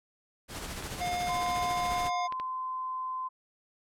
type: noise with tremolo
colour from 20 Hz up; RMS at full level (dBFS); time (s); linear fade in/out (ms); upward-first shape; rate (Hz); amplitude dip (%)
pink; -37; 0.48-2.11; 50; sine; 14; 40
type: clicks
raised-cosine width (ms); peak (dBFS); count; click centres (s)
0.3; -24; 4; 0.825 / 1.463 / 2.324 / 2.399
type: harmonic tone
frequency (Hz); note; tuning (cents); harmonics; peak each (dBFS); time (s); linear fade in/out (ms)
712; F5; +33; 1 / 3 / 5 / 7 / 9; -30 / -40 / -44 / -47 / -49; 1-2.28; 20
type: tone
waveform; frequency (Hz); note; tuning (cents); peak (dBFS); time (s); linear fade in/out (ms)
sine; 1031; C6; -26; -32; 1.28-3.29; 20
effects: low-pass 12000 Hz 12 dB/octave